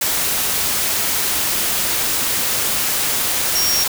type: tone in noise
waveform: sine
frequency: 5588 Hz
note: F8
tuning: in tune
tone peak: -17 dBFS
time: 3.55-3.84 s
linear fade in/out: 5 ms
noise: white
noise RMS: -19 dBFS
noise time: 0.01-3.88 s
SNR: -1 dB
effects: none